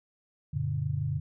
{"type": "chord", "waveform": "sine", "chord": "Gb augmented", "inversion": "none", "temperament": "equal with one note detuned", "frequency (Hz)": [92.5, 116.54, 143.31], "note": ["Gb2", "Bb2", "D3"], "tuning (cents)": [0, 0, -42], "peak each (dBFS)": [-34, -33, -30], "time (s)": [0.53, 1.2], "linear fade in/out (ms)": 10, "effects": []}